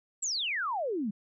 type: exponential sweep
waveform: sine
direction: down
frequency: 7902 to 190 Hz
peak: -29 dBFS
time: 0.22-1.11 s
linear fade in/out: 10 ms
effects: none